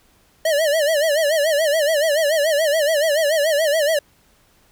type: tone with vibrato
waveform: square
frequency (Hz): 610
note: D#5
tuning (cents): -34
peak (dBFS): -16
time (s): 0.45-3.99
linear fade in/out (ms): 5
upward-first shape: sine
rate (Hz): 7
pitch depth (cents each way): 130
effects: pink hiss -57 dBFS RMS until 4.71 s